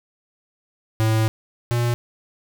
square tone pair in turn, 110.5 / 119.54 Hz, A2 / A#2, +8 / +44 cents, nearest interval minor second, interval 136 cents, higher second, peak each -17 / -19 dBFS, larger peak first, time 1-1.28 / 1.71-1.94 s, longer first, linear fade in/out 0 ms, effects none

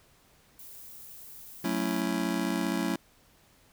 violet noise, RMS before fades -47 dBFS, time 0.59-2.01 s, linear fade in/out 2 ms
square chord, F# minor seventh, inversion none, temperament just, 185 / 222 / 277.5 / 333 Hz, F#3 / A3 / C#4 / E4, 0 / +16 / +2 / +18 cents, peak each -34 dBFS, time 1.64-2.96 s, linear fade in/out 5 ms
effects pink hiss -62 dBFS RMS until 3.72 s

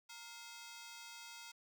10% pulse ring-modulated tone, 1167 Hz, D6, 11 cents flat, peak -39 dBFS, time 0.09-1.52 s, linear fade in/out 10 ms, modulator 240 Hz, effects none

